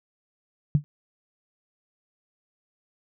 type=tone with exponential decay; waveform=sine; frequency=146.83 Hz; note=D3; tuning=in tune; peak=-12 dBFS; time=0.75-0.84 s; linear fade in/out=0 ms; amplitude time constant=19 ms; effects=none